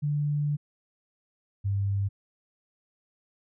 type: tone pair in turn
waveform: sine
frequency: 146.83 / 99.3 Hz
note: D3 / G2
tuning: 0 / +23 cents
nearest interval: perfect fifth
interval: 677 cents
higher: first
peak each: -24 dBFS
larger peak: neither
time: 0.02-0.57 / 1.64-2.09 s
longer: first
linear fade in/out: 20 ms
effects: none